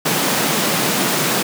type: high-pass noise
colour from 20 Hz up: pink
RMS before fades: -18 dBFS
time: 0.05-1.43 s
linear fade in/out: 10 ms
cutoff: 140 Hz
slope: 48 dB/octave
effects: none